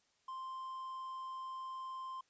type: tone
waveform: triangle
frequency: 1046.5 Hz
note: C6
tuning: in tune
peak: -40 dBFS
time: 0.28-2.21 s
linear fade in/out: 5 ms
effects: white hiss -75 dBFS RMS until 2.29 s + resampled to 16000 Hz